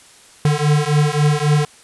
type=beating tone pair; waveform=square; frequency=146.83 / 150.53 Hz; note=D3 / D3; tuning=0 / +43 cents; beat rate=3.7 Hz; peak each=-17 dBFS; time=0.45-1.65 s; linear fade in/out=2 ms; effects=white hiss -46 dBFS RMS until 1.83 s + resampled to 24000 Hz